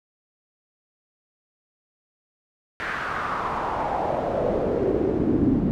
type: noise with band-pass filter sweep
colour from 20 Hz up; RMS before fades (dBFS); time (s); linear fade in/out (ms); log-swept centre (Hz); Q
brown; -24; 2.8-5.71; 0; 1700 to 240; 3.1
effects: none